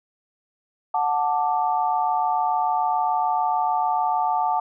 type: chord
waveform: sine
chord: D major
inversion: first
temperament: just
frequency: 734.2 / 881 / 1174.7 Hz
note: F#5 / A5 / D6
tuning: -14 / +2 / 0 cents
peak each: -23 / -22 / -28 dBFS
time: 0.94-4.6 s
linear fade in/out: 5 ms
effects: none